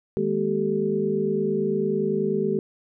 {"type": "tone cluster", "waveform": "sine", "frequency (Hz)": [158.6, 208.2, 237.1, 386.5, 435.7], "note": ["D#3", "G#3", "A#3", "G4", "A4"], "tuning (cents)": [33, 5, 30, -24, -17], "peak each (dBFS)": [-32, -27, -33, -24, -28], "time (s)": [0.17, 2.59], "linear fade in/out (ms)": 0, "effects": []}